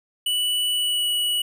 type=tone with pitch glide; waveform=square; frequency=2960 to 2936 Hz; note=F#7 to F#7; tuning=0 to -14 cents; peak=-21 dBFS; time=0.26-1.42 s; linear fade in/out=5 ms; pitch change=-14 cents; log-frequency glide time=0.71-1.09 s; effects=none